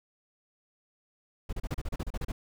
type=noise bursts; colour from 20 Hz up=brown; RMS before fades=-32 dBFS; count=12; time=1.49-2.32 s; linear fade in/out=5 ms; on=38 ms; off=34 ms; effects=none